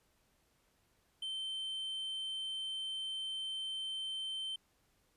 triangle tone, 3100 Hz, G7, 20 cents flat, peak -36 dBFS, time 1.22-4.56 s, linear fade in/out 5 ms, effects pink hiss -74 dBFS RMS until 5.16 s + resampled to 32000 Hz

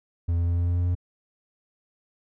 triangle tone with pitch steps, 85 / 85.59 / 86.19 / 86.79 / 87.39 / 88 / 88.61 Hz, F2 / F2 / F2 / F2 / F2 / F2 / F2, -46 / -34 / -22 / -10 / +2 / +14 / +26 cents, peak -19 dBFS, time 0.28-0.952 s, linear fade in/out 10 ms, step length 96 ms, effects none

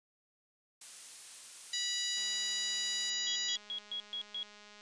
blue noise, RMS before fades -46 dBFS, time 0.81-3.1 s, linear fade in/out 5 ms
harmonic tone, 975 Hz, B5, 23 cents flat, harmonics 2 / 3 / 4 / 5 / 6 / 7, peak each -43 / -42 / -37 / -39 / -47 / -40 dBFS, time 1.73-3.56 s, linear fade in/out 5 ms
click train, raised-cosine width 0.2 ms, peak -38 dBFS, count 550, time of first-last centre 2.17-4.809 s, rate 208 Hz
sine tone bursts, 3322 Hz, G#7, in tune, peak -36 dBFS, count 6, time 3.27-4.43 s, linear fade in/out 0 ms, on 85 ms, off 130 ms
effects resampled to 22050 Hz

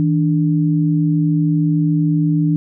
sine tone pair together, 160.33 / 293.7 Hz, E3 / D4, -48 / 0 cents, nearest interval minor seventh, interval 1048 cents, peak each -14 / -17 dBFS, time 0-2.56 s, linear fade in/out 0 ms, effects none

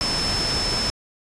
sine tone in noise, 5274 Hz, E8, in tune, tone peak -23 dBFS, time 0.01-0.9 s, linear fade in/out 0 ms, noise pink, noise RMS -26 dBFS, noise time 0.01-0.9 s, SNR 0 dB, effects resampled to 22050 Hz

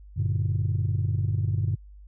sine chord, G minor, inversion none, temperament equal with one note detuned, 96.26 / 116.54 / 146.83 Hz, G2 / Bb2 / D3, -31 / 0 / 0 cents, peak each -24 / -26 / -29 dBFS, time 0.16-1.76 s, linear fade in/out 20 ms, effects tanh soft clip ceiling -17 dBFS + added 50 Hz sine -44 dBFS peak until 2.07 s

